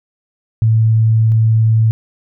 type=tone pair in turn; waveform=sine; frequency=111.4 / 111.4 Hz; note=A2 / A2; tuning=+22 / +22 cents; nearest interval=unison; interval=0 cents; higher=neither; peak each=-8 / -8 dBFS; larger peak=neither; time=0.62-1.32 / 1.32-1.91 s; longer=first; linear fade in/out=0 ms; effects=none